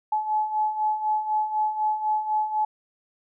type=beating tone pair; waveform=sine; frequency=854 / 858 Hz; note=G#5 / A5; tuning=+48 / -44 cents; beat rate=4 Hz; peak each=-29 / -23 dBFS; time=0.12-2.65 s; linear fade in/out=5 ms; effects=none